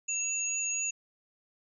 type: tone pair together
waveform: sine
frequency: 2687 / 6752 Hz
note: E7 / G#8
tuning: +33 / +28 cents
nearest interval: octave + major third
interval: 1595 cents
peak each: -36 / -30 dBFS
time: 0.08-0.91 s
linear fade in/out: 10 ms
effects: none